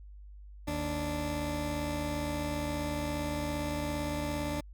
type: tone pair together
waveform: 20% pulse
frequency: 77.66 / 293.2 Hz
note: D#2 / D4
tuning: -3 / -3 cents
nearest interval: octave + major seventh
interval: 2300 cents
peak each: -31 / -29 dBFS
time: 0.67-4.61 s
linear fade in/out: 10 ms
effects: added 50 Hz sine -46 dBFS peak until 4.73 s